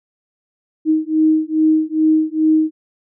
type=beating tone pair; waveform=sine; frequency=312.4 / 314.8 Hz; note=D#4 / D#4; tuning=+7 / +20 cents; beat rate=2.4 Hz; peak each=-15 dBFS; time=0.85-2.71 s; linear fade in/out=50 ms; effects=none